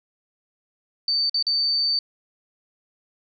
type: tone with dropouts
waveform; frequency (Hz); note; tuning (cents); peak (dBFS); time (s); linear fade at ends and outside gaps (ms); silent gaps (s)
sine; 4573; D8; -47; -19; 1.08-1.99; 2; 1.296-1.343 / 1.426-1.467
effects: none